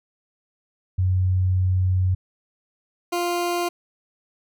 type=tone pair in turn; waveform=sine / 20% pulse; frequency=92.5 / 349.2 Hz; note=F#2 / F4; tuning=0 / 0 cents; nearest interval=octave + major seventh; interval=2300 cents; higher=second; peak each=-17 dBFS; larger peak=neither; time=0.98-2.15 / 3.12-3.69 s; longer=first; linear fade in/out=10 ms; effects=none